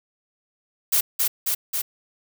blue noise with echo, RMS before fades -19 dBFS, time 0.92-1.01 s, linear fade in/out 10 ms, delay 270 ms, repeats 3, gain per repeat -2 dB, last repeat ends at 1.82 s, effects none

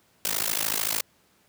white noise with amplitude modulation, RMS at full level -23 dBFS, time 0.25-1.01 s, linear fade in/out 0 ms, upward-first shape sine, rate 53.5 Hz, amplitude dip 100%, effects pink hiss -63 dBFS RMS until 1.48 s + high-pass 100 Hz 12 dB/octave

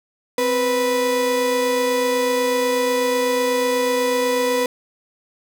35% pulse tone pair together, 260.2 / 492.3 Hz, C4 / B4, -9 / -6 cents, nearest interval major seventh, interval 1103 cents, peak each -24 / -16 dBFS, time 0.38-4.66 s, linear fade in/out 2 ms, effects none

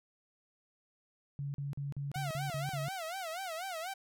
sine tone bursts, 141.2 Hz, C#3, 32 cents sharp, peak -35 dBFS, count 8, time 1.39-2.884 s, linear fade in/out 0 ms, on 150 ms, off 42 ms
sawtooth tone with vibrato, 704 Hz, F5, 14 cents sharp, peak -34 dBFS, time 2.14-3.94 s, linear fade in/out 10 ms, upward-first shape sine, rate 4.1 Hz, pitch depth 180 cents each way
effects none

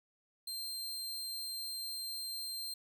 sawtooth tone, 4162 Hz, C8, 10 cents flat, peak -36 dBFS, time 0.47-2.74 s, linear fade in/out 5 ms, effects none

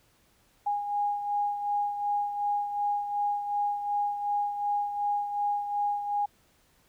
sine beating tone pair, 820 / 822.7 Hz, G#5 / G#5, -22 / -17 cents, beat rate 2.7 Hz, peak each -27 / -35 dBFS, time 0.66-6.26 s, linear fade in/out 10 ms, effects pink hiss -65 dBFS RMS until 6.88 s

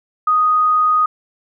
sine tone, 1244.5 Hz, D#6, in tune, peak -11 dBFS, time 0.27-1.06 s, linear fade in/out 5 ms, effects none

